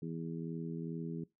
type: harmonic tone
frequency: 82.41 Hz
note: E2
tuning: in tune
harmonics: 2 / 3 / 4 / 5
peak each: -40 / -44 / -46 / -48 dBFS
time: 0.02-1.24 s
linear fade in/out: 5 ms
effects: noise-tail reverb RT60 0.2 s tail -21 dB re dry